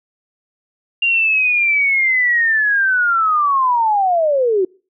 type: linear sweep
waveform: sine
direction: down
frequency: 2794 to 357.2 Hz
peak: -12 dBFS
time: 1.02-4.65 s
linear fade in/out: 5 ms
effects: noise-tail reverb RT60 0.4 s tail -26 dB re dry